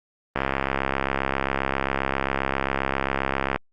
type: click train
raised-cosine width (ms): 0.5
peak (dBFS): -7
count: 217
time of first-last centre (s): 0.36-3.56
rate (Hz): 67.5
effects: Opus 32 kbps